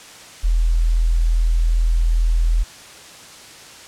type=tone; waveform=sine; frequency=41.2 Hz; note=E1; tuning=in tune; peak=-13 dBFS; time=0.43-2.64 s; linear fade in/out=20 ms; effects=white hiss -40 dBFS RMS until 3.87 s + low-pass 8000 Hz 12 dB/octave